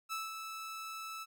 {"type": "tone with ADSR envelope", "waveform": "sawtooth", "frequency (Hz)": 1312, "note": "E6", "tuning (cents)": -9, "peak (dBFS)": -32, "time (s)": [0.09, 1.26], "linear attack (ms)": 34, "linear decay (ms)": 180, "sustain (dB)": -6, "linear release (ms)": 36, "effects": []}